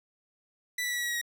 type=tone with pitch steps; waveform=sawtooth; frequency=1975.5 / 1961.9 / 1948.3 / 1934.8 / 1921.5 / 1908.2 / 1895 Hz; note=B6 / B6 / B6 / B6 / B6 / A#6 / A#6; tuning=0 / -12 / -24 / -36 / -48 / +40 / +28 cents; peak=-26 dBFS; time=0.78-1.214 s; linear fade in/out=5 ms; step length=62 ms; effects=none